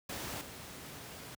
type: noise with level steps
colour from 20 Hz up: pink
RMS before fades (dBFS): -40 / -47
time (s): 0.09-1.35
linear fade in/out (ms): 5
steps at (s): 0.41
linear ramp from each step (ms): 2
effects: high-pass 80 Hz 12 dB/octave

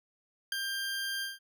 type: tone with ADSR envelope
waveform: 20% pulse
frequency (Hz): 1590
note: G6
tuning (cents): +24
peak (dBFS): -22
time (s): 0.52-1.39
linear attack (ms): 3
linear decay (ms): 7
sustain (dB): -6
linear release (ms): 170
effects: none

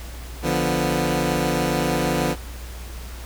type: chord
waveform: 15% pulse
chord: B diminished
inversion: first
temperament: equal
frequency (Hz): 146.83 / 174.61 / 246.9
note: D3 / F3 / B3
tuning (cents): 0 / 0 / 0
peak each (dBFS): -18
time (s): 0.42-2.36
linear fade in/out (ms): 50
effects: added 60 Hz sine -33 dBFS peak until 3.25 s + pink hiss -41 dBFS RMS until 3.25 s

